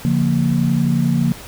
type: tone cluster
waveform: sine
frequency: 141.9 / 173.5 / 232 Hz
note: C#3 / F3 / A#3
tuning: +41 / -11 / -8 cents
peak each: -18 dBFS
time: 0.05-1.32 s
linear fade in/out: 0 ms
effects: pink hiss -36 dBFS RMS until 1.47 s